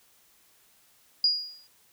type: tone with exponential decay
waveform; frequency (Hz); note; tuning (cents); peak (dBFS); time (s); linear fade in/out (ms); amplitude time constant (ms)
sine; 4869; D#8; -38; -17; 1.24-1.67; 2; 93
effects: white hiss -62 dBFS RMS until 1.92 s